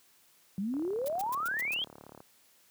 sine exponential sweep, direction up, 185 to 3322 Hz, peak -30 dBFS, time 0.58-1.84 s, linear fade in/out 0 ms
click train, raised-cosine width 1 ms, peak -34 dBFS, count 54, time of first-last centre 0.74-2.204 s, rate 36.2 Hz
blue noise bursts, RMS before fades -41 dBFS, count 6, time 1.06-1.742 s, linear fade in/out 0 ms, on 22 ms, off 110 ms
effects white hiss -64 dBFS RMS until 2.7 s + high-pass 100 Hz 12 dB/octave

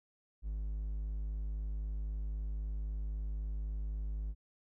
triangle tone, 51.91 Hz, G#1, in tune, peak -33 dBFS, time 0.42-4.35 s, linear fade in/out 50 ms, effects none

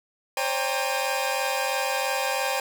sawtooth tone cluster, 528 / 571 / 795 / 923 / 2468 Hz, C5 / D5 / G5 / A#5 / D#7, +16 / -49 / +24 / -17 / -15 cents, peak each -26 / -28 / -25 / -29 / -29 dBFS, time 0.37-2.6 s, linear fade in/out 2 ms, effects none

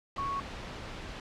sine tone in noise, 1108.7 Hz, C#6, in tune, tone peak -31 dBFS, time 0.18-0.4 s, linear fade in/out 2 ms, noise pink, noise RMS -41 dBFS, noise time 0.16-1.2 s, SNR +7 dB, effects low-pass 4000 Hz 12 dB/octave

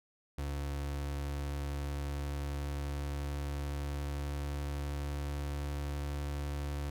35% pulse tone with pitch glide, 71 to 71.99 Hz, C#2 to D2, +42 to -34 cents, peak -33 dBFS, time 0.38-6.9 s, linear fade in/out 5 ms, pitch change +24 cents, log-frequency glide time 0.52-6.12 s, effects none

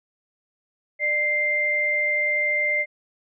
sine tone pair together, 597.6 / 2093 Hz, D5 / C7, +30 / 0 cents, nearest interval octave + minor seventh, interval 2170 cents, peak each -29 / -20 dBFS, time 0.99-2.86 s, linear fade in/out 50 ms, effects none

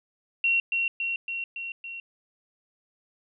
sine tone with echo, 2736 Hz, F7, 36 cents flat, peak -20 dBFS, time 0.44-0.6 s, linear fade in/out 2 ms, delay 280 ms, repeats 5, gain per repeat -3 dB, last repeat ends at 2 s, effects none

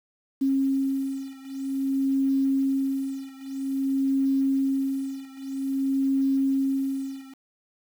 sine beating tone pair, 270.4 / 270.91 Hz, C#4 / C#4, -43 / -40 cents, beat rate 0.51 Hz, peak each -25 / -26 dBFS, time 0.41-7.34 s, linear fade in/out 10 ms, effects 8-bit

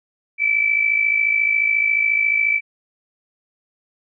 sine tone with amplitude modulation, 2315 Hz, D7, 25 cents flat, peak -12 dBFS, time 0.38-2.61 s, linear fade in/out 50 ms, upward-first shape sine, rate 54.2 Hz, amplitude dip 65%, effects none

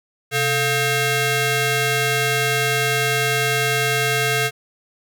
15% pulse ring-modulated tone, 570 Hz, C#5, 48 cents sharp, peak -8 dBFS, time 0.31-4.51 s, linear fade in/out 50 ms, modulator 1010 Hz, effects none

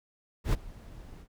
brown noise with ADSR envelope, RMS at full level -23 dBFS, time 0.44-1.28 s, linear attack 90 ms, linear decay 24 ms, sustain -23 dB, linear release 77 ms, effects none

